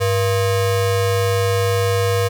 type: ring-modulated tone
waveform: square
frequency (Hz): 290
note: D4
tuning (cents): -22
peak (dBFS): -13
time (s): 0-2.29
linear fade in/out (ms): 20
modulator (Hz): 189
effects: none